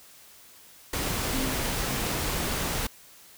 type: tone in noise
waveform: sine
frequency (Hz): 261.6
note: C4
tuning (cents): 0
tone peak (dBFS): -31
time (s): 1.33-1.54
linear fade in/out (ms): 5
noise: pink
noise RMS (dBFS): -29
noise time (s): 0.93-2.87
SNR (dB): -5
effects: white hiss -52 dBFS RMS until 3.37 s